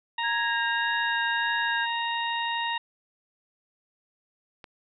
harmonic tone, 932.3 Hz, A#5, in tune, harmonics 1 / 2 / 3 / 4, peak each -29 / -32 / -34 / -35 dBFS, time 0.18-2.78 s, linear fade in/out 5 ms
sine tone with vibrato, 1638 Hz, G#6, 24 cents flat, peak -27 dBFS, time 0.23-1.86 s, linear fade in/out 20 ms, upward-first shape sine, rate 1.7 Hz, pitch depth 23 cents each way
click, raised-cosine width 0.3 ms, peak -27 dBFS, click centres 4.642 s
effects none

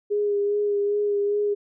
sine tone with vibrato, 409.9 Hz, G#4, 23 cents flat, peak -20 dBFS, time 0.1-1.55 s, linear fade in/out 20 ms, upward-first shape sine, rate 2.5 Hz, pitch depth 21 cents each way, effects none

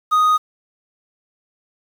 triangle tone, 1244.5 Hz, D#6, in tune, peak -10 dBFS, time 0.11-0.38 s, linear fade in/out 20 ms, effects 7-bit

